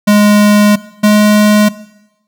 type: tone pair in turn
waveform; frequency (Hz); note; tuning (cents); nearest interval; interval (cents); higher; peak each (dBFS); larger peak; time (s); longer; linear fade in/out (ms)
square; 207.7 / 209.9; G#3 / G#3; 0 / +19; unison; 19; second; -5; neither; 0.07-0.76 / 1.03-1.69; first; 10
effects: noise-tail reverb RT60 0.9 s tail -18 dB re dry